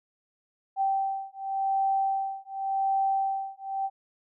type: beating tone pair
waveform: sine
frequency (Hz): 778 / 778.89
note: G5 / G5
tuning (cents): -13 / -11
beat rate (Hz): 0.89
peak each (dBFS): -28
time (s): 0.76-3.9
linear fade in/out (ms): 50
effects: none